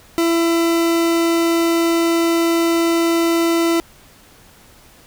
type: tone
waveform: 40% pulse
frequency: 334.6 Hz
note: E4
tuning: 26 cents sharp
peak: -13 dBFS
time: 0.18-3.8 s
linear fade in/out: 0 ms
effects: pink hiss -47 dBFS RMS until 5.06 s